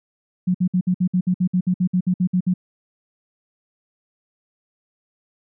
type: tone bursts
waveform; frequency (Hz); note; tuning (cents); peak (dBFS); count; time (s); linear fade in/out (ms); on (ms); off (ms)
sine; 181.7; F#3; -31; -15; 16; 0.47-2.54; 10; 75; 58
effects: none